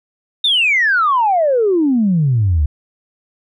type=exponential sweep; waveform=sine; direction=down; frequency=3729 to 69.3 Hz; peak=-10 dBFS; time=0.44-2.66 s; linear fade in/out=5 ms; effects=tanh soft clip ceiling -6 dBFS